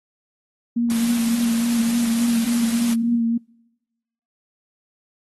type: tone with vibrato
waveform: sine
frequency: 233.1 Hz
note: A#3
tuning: in tune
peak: -17 dBFS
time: 0.76-3.38 s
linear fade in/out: 10 ms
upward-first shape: sine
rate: 3.5 Hz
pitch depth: 28 cents each way
type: noise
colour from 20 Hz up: white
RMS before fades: -30 dBFS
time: 0.9-2.94 s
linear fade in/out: 0 ms
effects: noise-tail reverb RT60 1.0 s tail -26 dB re dry + AAC 32 kbps